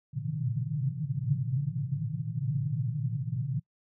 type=band-pass noise; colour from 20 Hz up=white; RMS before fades=-31 dBFS; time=0.13-3.6 s; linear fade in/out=20 ms; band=110 to 160 Hz; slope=96 dB/octave; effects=noise-tail reverb RT60 0.1 s tail -25 dB re dry